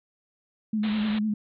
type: tone with vibrato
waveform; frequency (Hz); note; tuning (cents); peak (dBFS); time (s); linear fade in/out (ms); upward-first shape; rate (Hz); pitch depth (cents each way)
sine; 213.5; G#3; +48; -23; 0.73-1.34; 5; sine; 9.9; 44
type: low-pass noise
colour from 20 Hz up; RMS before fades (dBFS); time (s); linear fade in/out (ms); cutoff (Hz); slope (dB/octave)
white; -38; 0.83-1.19; 5; 4000; 96
effects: none